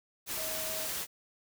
sine tone in noise, 635 Hz, D#5, 35 cents sharp, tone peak -41 dBFS, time 0.35-0.89 s, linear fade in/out 50 ms, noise white, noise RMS -36 dBFS, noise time 0.26-1.07 s, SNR -8 dB, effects none

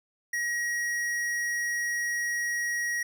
sine tone with tanh clipping, 1900 Hz, A#6, 33 cents sharp, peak -29 dBFS, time 0.33-3.03 s, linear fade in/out 5 ms, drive 15 dB, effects none

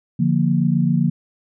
sine chord, Bb major, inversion first, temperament equal, 146.83 / 174.61 / 233.1 Hz, D3 / F3 / Bb3, 0 / 0 / 0 cents, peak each -19 / -18 / -20 dBFS, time 0.19-1.1 s, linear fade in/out 10 ms, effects none

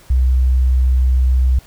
sine tone, 63.8 Hz, C2, 43 cents flat, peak -10 dBFS, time 0.1-1.59 s, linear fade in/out 5 ms, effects pink hiss -46 dBFS RMS until 1.66 s

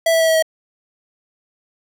square tone with pitch steps, 659.3 / 654.4 / 649.5 / 644.6 / 639.8 Hz, E5 / E5 / E5 / E5 / D#5, 0 / -13 / -26 / -39 / +48 cents, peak -13 dBFS, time 0.06-0.425 s, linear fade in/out 5 ms, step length 73 ms, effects none

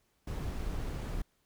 brown noise, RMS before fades -36 dBFS, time 0.27-1.22 s, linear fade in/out 5 ms, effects pink hiss -74 dBFS RMS until 1.45 s

